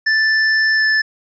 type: tone with pitch glide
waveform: square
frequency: 1760 to 1748.9 Hz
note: A6 to A6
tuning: 0 to -11 cents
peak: -13 dBFS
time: 0.06-1.02 s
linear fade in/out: 10 ms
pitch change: -11 cents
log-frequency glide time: 0.75-0.83 s
effects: resampled to 16000 Hz